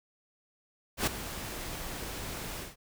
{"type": "noise with ADSR envelope", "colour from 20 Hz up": "pink", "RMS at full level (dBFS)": -26, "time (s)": [0.97, 2.76], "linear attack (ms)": 100, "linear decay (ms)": 9, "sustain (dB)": -13, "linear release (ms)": 160, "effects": []}